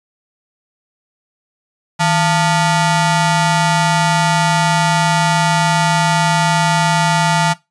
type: ring-modulated tone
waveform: sawtooth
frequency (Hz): 523.3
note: C5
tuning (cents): 0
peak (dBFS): -5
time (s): 1.99-7.54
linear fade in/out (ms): 20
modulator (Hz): 363
effects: noise-tail reverb RT60 0.2 s tail -19 dB re dry + resampled to 22050 Hz